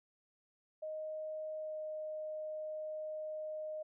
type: tone with pitch glide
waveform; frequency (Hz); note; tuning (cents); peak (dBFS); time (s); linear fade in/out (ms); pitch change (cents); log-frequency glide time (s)
sine; 622.3 to 618.7; D#5 to D#5; 0 to -10; -39; 0.82-3.83; 10; -10; 1.58-1.79
effects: none